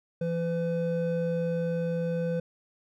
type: tone pair together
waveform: triangle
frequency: 168.52 / 505 Hz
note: E3 / B4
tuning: +38 / +39 cents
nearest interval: octave + perfect fifth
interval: 1901 cents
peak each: -27 dBFS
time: 0.21-2.4 s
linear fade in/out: 5 ms
effects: none